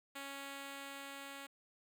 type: tone with level ramp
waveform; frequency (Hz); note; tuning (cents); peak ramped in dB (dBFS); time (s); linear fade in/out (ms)
5% pulse; 277.2; C#4; 0; -33 to -36; 0.15-1.47; 10
effects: none